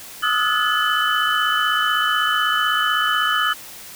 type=tone cluster; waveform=sine; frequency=1238 / 1294 / 1447 / 1717 / 3009 Hz; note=D#6 / E6 / F#6 / A6 / F#7; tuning=-9 / -32 / -39 / -43 / +28 cents; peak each=-23 dBFS; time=0.22-3.54 s; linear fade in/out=20 ms; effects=white hiss -38 dBFS RMS until 3.95 s

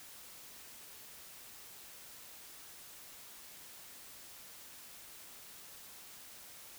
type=silence; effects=white hiss -53 dBFS RMS until 6.78 s

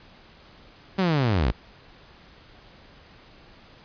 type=linear sweep; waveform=sawtooth; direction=down; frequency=197.3 to 49 Hz; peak=-16 dBFS; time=0.98-1.52 s; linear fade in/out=10 ms; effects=pink hiss -51 dBFS RMS until 3.84 s + resampled to 11025 Hz

